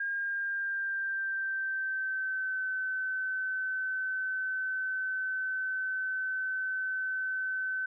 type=tone with pitch glide; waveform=sine; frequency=1616 to 1525.3 Hz; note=G#6 to G6; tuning=-48 to -48 cents; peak=-30 dBFS; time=0-7.86 s; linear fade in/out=5 ms; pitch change=-100 cents; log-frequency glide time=0.1-2.62 s; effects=none